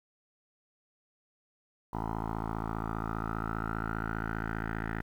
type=tone with low-pass filter sweep; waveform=10% pulse; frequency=55 Hz; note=A1; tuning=in tune; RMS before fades=-35 dBFS; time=1.93-5.02 s; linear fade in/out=5 ms; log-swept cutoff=1000 to 1700 Hz; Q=6.2; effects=10-bit